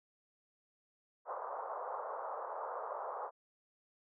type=band-pass noise; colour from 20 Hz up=white; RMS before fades=-42 dBFS; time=1.25-3.31 s; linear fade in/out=50 ms; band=470 to 1200 Hz; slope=48 dB/octave; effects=none